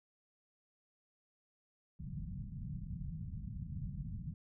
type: low-pass noise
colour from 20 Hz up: white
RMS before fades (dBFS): -43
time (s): 1.99-4.34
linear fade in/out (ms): 5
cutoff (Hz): 190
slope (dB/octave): 48
effects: none